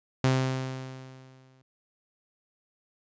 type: tone with exponential decay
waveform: sawtooth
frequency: 130.81 Hz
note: C3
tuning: in tune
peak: -16 dBFS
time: 0.24-1.62 s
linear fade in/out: 2 ms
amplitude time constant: 300 ms
effects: resampled to 16000 Hz